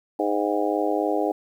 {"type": "harmonic tone with a mistuned harmonic", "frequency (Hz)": 103.6, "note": "G#2", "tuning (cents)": -4, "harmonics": [3, 4, 5, 6, 7, 8], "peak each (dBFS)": [-26, -27, -28, -29, -29, -30], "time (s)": [0.19, 1.32], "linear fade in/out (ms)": 5, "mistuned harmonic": 8, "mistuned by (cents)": -50, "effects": ["9-bit"]}